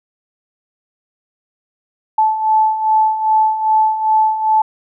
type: beating tone pair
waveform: sine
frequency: 869 / 871.5 Hz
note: A5 / A5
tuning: -22 / -17 cents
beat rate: 2.5 Hz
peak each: -18 / -12 dBFS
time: 2.18-4.62 s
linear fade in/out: 5 ms
effects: none